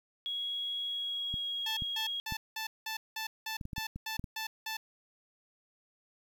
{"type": "tone with pitch glide", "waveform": "sine", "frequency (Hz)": [3322, 3290], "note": ["G#7", "G#7"], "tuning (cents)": [0, -17], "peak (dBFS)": -33, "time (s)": [0.26, 2.2], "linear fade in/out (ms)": 0, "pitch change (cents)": -17, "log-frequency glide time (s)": [0.87, 1.68]}
{"type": "clicks", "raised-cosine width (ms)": 5, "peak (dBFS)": -27, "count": 10, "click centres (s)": [1.341, 1.822, 2.323, 3.612, 3.654, 3.732, 3.781, 3.96, 4.195, 4.242]}
{"type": "tone bursts", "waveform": "10% pulse", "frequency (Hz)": 880, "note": "A5", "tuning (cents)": 0, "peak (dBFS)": -27, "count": 11, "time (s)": [1.66, 4.77], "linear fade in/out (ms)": 5, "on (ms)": 110, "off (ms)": 190}
{"effects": ["10-bit"]}